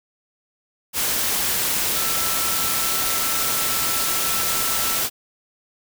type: tone in noise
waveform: sine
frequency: 1333 Hz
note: E6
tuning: 19 cents sharp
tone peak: -31 dBFS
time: 1.93-5.04 s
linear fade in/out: 50 ms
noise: white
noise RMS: -22 dBFS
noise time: 0.93-5.1 s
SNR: -12 dB
effects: none